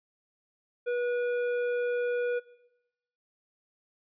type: tone with hard clipping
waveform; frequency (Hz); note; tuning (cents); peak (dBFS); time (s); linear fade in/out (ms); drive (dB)
sine; 485.9; B4; -28; -29; 0.86-2.4; 20; 9
effects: noise-tail reverb RT60 0.9 s tail -19 dB re dry + resampled to 11025 Hz